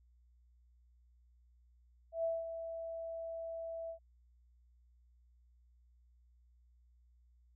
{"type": "tone with ADSR envelope", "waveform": "sine", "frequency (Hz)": 660, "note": "E5", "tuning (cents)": 2, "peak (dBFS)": -31, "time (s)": [2.12, 3.99], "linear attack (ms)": 120, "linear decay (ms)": 200, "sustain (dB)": -9, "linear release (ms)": 93, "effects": ["added 60 Hz sine -64 dBFS peak until 7.55 s"]}